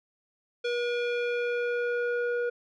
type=tone with low-pass filter sweep; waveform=square; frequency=481.2 Hz; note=B4; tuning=45 cents flat; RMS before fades=-29 dBFS; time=0.64-2.5 s; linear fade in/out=10 ms; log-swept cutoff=3700 to 1200 Hz; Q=1.7; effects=none